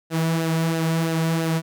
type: tone with flanger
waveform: sawtooth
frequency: 163.2 Hz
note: E3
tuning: 17 cents flat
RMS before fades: -22 dBFS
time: 0.1-1.62 s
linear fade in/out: 50 ms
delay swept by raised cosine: 0.87 to 3.77 ms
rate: 3 Hz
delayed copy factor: -0.5
effects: none